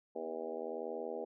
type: harmonic tone with a mistuned harmonic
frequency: 80.8 Hz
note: E2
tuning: 34 cents flat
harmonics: 3 / 4 / 5 / 6 / 7 / 8 / 9 / 10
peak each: -50 / -50 / -44 / -42 / -48 / -46 / -55 / -50 dBFS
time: 0.15-1.25 s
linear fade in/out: 10 ms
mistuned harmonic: 4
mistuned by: -23 cents
effects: none

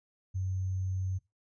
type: tone with sample-and-hold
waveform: sine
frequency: 93.8 Hz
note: F#2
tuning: 24 cents sharp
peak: -30 dBFS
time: 0.34-1.19 s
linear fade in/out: 20 ms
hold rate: 6300 Hz
effects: noise-tail reverb RT60 0.2 s tail -19 dB re dry + resampled to 22050 Hz

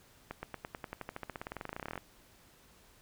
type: accelerating click train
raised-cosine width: 0.5 ms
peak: -24 dBFS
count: 30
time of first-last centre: 0.31-1.978 s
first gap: 120 ms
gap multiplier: 0.94
effects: pink hiss -62 dBFS RMS until 3.01 s

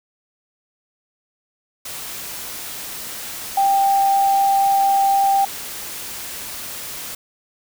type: tone in noise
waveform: sine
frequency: 788 Hz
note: G5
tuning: 9 cents sharp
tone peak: -13 dBFS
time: 3.57-5.45 s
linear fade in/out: 5 ms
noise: white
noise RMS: -31 dBFS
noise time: 1.85-7.15 s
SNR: +15 dB
effects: none

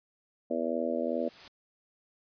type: harmonic tone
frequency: 82.41 Hz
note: E2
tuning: in tune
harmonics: 3 / 4 / 5 / 6 / 7 / 8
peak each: -34 / -36 / -40 / -35 / -33 / -38 dBFS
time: 0.5-1.29 s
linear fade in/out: 10 ms
type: noise with exponential growth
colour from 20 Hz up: white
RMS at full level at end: -45 dBFS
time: 0.74-1.48 s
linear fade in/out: 2 ms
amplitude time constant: 160 ms
effects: resampled to 11025 Hz

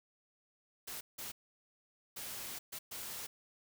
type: noise bursts at uneven times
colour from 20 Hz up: white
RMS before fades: -44 dBFS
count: 5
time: 0.87-1.01 / 1.18-1.32 / 2.16-2.59 / 2.72-2.79 / 2.91-3.27 s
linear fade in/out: 10 ms
effects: none

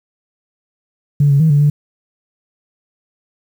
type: tone with pitch steps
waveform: sine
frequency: 144.2 / 140.2 / 159.2 / 144.5 / 146.8 Hz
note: D3 / C#3 / D#3 / D3 / D3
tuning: -31 / +20 / +40 / -28 / 0 cents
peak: -7 dBFS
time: 1.2-1.7 s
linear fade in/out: 5 ms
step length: 100 ms
effects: tanh soft clip ceiling -3 dBFS + 7-bit

